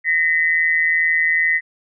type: tone pair together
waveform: sine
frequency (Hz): 1855.7 / 2018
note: A#6 / B6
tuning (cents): -8 / +37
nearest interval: minor second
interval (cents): 145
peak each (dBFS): -17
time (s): 0.04-1.61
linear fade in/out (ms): 50
effects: none